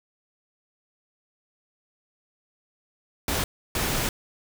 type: noise bursts at uneven times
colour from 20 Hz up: pink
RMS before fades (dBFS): -26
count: 2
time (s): 3.28-3.44 / 3.75-4.09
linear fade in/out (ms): 2
effects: none